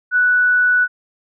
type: tone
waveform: sine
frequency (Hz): 1480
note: F#6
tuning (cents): 0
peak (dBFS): -11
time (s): 0.11-0.88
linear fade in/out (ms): 50
effects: none